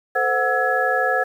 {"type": "tone cluster", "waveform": "sine", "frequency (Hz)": [443.4, 516, 734, 1317, 1685], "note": ["A4", "C5", "F#5", "E6", "G#6"], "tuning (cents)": [13, -24, -14, -2, 25], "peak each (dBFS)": [-28, -23, -22, -27, -21], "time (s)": [0.15, 1.24], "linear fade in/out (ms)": 10, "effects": ["8-bit"]}